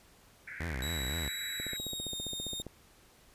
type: band-pass noise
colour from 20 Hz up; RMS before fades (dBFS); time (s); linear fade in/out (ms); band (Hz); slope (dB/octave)
pink; -44; 0.47-1.77; 10; 1500 to 2300; 96
type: tone with vibrato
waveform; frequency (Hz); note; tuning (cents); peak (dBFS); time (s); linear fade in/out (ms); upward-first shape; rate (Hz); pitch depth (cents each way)
sawtooth; 73; D2; -10; -31; 0.6-1.29; 5; sine; 3.9; 270
type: tone with pitch glide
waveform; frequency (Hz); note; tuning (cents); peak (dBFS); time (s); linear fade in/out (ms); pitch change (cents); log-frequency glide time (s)
sawtooth; 3883 to 3684; B7 to A#7; -30 to -21; -34; 0.82-2.62; 2; -91; 1.62-2.14
type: click train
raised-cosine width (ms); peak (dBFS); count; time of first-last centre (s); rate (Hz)
2; -28; 17; 1.6-2.667; 15
effects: pink hiss -61 dBFS RMS until 3.34 s + resampled to 32000 Hz